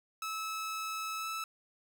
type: tone with pitch glide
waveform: sawtooth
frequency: 1300 to 1310.6 Hz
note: E6 to E6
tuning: -24 to -10 cents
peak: -32 dBFS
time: 0.22-1.44 s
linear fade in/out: 2 ms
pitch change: +14 cents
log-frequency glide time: 1.18-1.27 s
effects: none